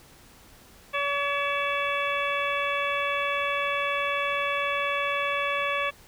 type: harmonic tone with a mistuned harmonic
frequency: 568 Hz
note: C#5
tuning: 42 cents sharp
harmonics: 1 / 2 / 3 / 4 / 5 / 6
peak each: -31 / -29 / -33 / -32 / -32 / -37 dBFS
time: 0.93-5.91 s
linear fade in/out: 20 ms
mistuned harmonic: 5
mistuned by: -110 cents
effects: pink hiss -53 dBFS RMS until 6.07 s